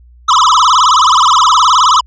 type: tone with vibrato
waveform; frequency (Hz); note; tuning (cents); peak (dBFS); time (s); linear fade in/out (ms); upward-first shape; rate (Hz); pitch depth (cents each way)
square; 1136; C#6; +42; -6; 0.28-2.01; 10; sine; 19; 260
effects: added 60 Hz sine -38 dBFS peak until 2.06 s + resampled to 16000 Hz